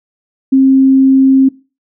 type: tone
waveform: sine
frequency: 266.7 Hz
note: C4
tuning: 33 cents sharp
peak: -4 dBFS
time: 0.52-1.49 s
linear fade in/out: 10 ms
effects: noise-tail reverb RT60 0.3 s tail -20 dB re dry